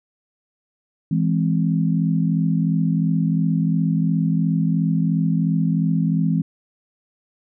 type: chord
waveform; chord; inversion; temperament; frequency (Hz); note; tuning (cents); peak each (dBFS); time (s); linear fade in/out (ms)
sine; E augmented; none; equal; 164.81 / 207.7 / 261.6; E3 / G#3 / B#3; 0 / 0 / 0; -18 / -23 / -24; 1.11-6.42; 5
effects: none